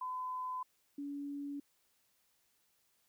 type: tone pair in turn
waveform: sine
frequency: 1014 / 284.5 Hz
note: B5 / C#4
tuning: +45 / +45 cents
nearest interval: octave + minor seventh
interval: 2200 cents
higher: first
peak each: -37 / -39 dBFS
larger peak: first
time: 0.01-0.63 / 0.98-1.6 s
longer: neither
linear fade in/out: 5 ms
effects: white hiss -75 dBFS RMS until 3.08 s